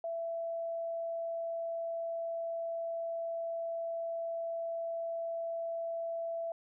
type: tone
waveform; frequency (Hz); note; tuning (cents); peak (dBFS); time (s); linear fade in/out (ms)
sine; 667; E5; +20; -34; 0.04-6.52; 2
effects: none